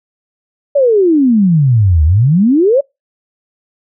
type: exponential two-way sweep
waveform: sine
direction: down then up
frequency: 587.3 to 73.42 to 587.3 Hz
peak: -6 dBFS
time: 0.75-2.81 s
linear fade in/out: 10 ms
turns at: 2.04 s
effects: noise-tail reverb RT60 0.2 s tail -26 dB re dry